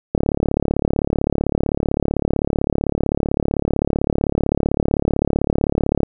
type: click train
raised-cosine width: 2 ms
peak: -4 dBFS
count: 211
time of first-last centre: 0.15-6.032 s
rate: 35.7 Hz
effects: none